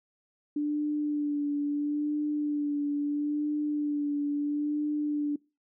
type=tone with vibrato; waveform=sine; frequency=293.7 Hz; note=D4; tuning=in tune; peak=-26 dBFS; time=0.56-5.36 s; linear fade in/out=5 ms; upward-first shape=sine; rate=0.75 Hz; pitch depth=26 cents each way; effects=noise-tail reverb RT60 0.3 s tail -24 dB re dry